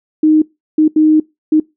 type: tone bursts at uneven times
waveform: sine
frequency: 310 Hz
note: D#4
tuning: 6 cents flat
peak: -6 dBFS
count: 4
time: 0.23-0.42 / 0.78-0.88 / 0.96-1.2 / 1.52-1.6 s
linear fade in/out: 5 ms
effects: noise-tail reverb RT60 0.2 s tail -22 dB re dry